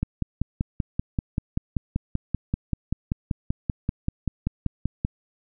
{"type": "click train", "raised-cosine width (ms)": 5, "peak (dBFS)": -11, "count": 27, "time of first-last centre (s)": [0.03, 5.049], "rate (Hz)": 5.18, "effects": []}